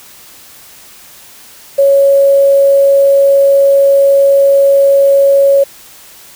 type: tone with quantisation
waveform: sine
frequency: 554.4 Hz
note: C#5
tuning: in tune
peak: -4 dBFS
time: 1.78-5.64 s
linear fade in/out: 10 ms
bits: 5
effects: white hiss -37 dBFS RMS until 6.35 s